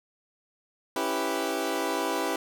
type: chord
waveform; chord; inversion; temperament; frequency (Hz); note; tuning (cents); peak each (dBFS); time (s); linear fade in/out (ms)
20% pulse; C# half-diminished seventh; none; equal; 277.2 / 329.6 / 392 / 493.9; C#4 / E4 / G4 / B4; 0 / 0 / 0 / 0; -29 / -27 / -27 / -28; 0.96-2.36; 2
effects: none